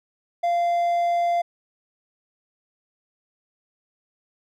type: tone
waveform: triangle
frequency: 692 Hz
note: F5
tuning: 16 cents flat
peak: -17 dBFS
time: 0.43-1.42 s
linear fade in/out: 10 ms
effects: none